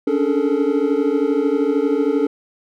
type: tone cluster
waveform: triangle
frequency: 278.8 / 291.7 / 423.8 / 453.3 Hz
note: C#4 / D4 / G#4 / A#4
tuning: +10 / -12 / +35 / -48 cents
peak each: -19 dBFS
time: 0.07-2.27 s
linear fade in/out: 5 ms
effects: none